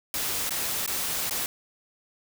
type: noise with dropouts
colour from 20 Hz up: white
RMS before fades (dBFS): -29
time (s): 0.14-1.46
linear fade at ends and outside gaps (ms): 1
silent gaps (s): 0.494-0.507 / 0.862-0.876 / 1.296-1.309
effects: none